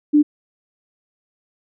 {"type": "tone", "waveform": "sine", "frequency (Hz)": 296.6, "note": "D4", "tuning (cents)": 17, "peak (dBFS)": -9, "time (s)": [0.13, 0.23], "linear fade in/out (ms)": 20, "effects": []}